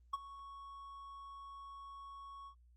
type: tone with ADSR envelope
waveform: triangle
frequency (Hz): 1108.7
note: C#6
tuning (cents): 0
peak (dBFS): -30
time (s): 0.13-2.55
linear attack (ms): 8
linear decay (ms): 26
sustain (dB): -17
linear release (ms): 84
effects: added 60 Hz sine -62 dBFS peak until 2.76 s + Opus 24 kbps